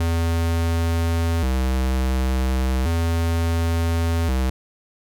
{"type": "tone with vibrato", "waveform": "square", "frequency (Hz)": 73.42, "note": "D2", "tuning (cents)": 0, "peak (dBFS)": -19, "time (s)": [0, 4.5], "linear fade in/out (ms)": 5, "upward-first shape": "square", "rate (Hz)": 0.35, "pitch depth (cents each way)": 220, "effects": []}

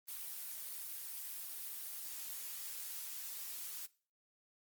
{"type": "noise", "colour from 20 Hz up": "blue", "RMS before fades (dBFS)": -45, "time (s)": [0.07, 3.87], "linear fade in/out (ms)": 20, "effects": ["noise-tail reverb RT60 0.4 s tail -20 dB re dry", "Opus 24 kbps"]}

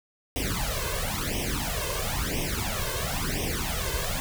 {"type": "noise with flanger", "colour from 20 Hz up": "pink", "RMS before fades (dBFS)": -29, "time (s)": [0.36, 4.2], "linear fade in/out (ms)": 0, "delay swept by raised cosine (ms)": [0.34, 1.94], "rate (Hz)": 0.98, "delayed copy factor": 0.95, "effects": []}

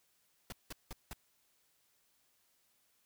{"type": "noise bursts", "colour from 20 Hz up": "pink", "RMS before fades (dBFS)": -44, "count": 4, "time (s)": [0.5, 1.132], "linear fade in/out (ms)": 2, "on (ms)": 23, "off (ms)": 180, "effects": ["white hiss -74 dBFS RMS until 3.05 s"]}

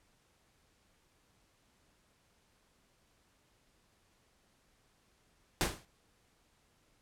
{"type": "noise with exponential decay", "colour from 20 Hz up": "pink", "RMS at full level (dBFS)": -26, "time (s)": [5.61, 5.85], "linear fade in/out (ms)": 0, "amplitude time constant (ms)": 52, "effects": ["pink hiss -71 dBFS RMS until 7.01 s", "low-pass 11000 Hz 12 dB/octave"]}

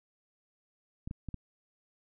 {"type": "clicks", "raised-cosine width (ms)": 5, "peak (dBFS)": -26, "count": 4, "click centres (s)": [1.075, 1.111, 1.287, 1.343], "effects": []}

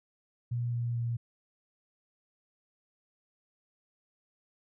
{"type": "tone with pitch steps", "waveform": "sine", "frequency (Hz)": [120, 118.96, 117.94], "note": ["B2", "A#2", "A#2"], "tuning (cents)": [-49, 36, 21], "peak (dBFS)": -29, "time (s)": [0.51, 1.17], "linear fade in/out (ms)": 10, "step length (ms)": 220, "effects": []}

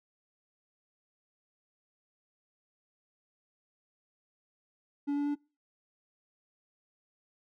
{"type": "tone with pitch steps", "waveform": "triangle", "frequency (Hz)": [285.9, 288.1, 290.2], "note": ["D4", "D4", "D4"], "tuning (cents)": [-46, -33, -21], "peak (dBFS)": -26, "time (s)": [5.07, 5.355], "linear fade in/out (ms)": 20, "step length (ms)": 95, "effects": ["noise-tail reverb RT60 0.3 s tail -23 dB re dry"]}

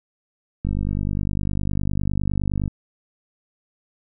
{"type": "click train", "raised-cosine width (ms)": 5, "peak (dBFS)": -12, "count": 102, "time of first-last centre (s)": [0.65, 2.678], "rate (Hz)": 49.8, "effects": []}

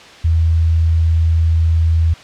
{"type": "tone", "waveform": "sine", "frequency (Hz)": 81.7, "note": "E2", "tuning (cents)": -15, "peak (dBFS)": -10, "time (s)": [0.24, 2.14], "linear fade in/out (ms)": 10, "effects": ["white hiss -38 dBFS RMS until 2.23 s", "low-pass 4000 Hz 12 dB/octave"]}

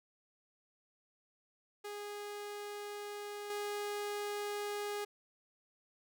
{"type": "tone with level steps", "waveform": "sawtooth", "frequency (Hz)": 412.3, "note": "G#4", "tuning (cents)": -13, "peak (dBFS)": [-38, -33], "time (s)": [1.84, 5.05], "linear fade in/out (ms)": 10, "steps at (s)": 3.5, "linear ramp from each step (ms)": 2, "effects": []}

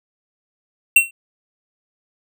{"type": "tone with exponential decay", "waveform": "square", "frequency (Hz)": 2724, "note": "F7", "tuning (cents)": -44, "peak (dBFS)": -5, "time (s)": [0.96, 1.11], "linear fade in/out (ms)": 5, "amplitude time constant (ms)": 32, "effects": []}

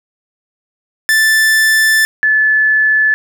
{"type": "tone pair in turn", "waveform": ["45% pulse", "sine"], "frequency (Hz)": [1760, 1732.8], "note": ["A6", "A6"], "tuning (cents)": [0, -27], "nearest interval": "unison", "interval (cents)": 27, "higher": "first", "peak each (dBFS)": -8, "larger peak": "neither", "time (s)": [[1.09, 2.05], [2.23, 3.14]], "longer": "first", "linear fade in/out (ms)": 0, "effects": []}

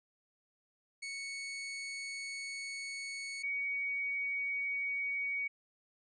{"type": "tone pair in turn", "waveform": ["sawtooth", "sine"], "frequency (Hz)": [2217, 2247], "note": ["C#7", "C#7"], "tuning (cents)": [0, 23], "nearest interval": "unison", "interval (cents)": 23, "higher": "second", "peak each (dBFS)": [-36, -33], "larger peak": "second", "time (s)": [[1.02, 3.43], [3.43, 5.48]], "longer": "first", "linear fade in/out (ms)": 10, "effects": ["resampled to 22050 Hz"]}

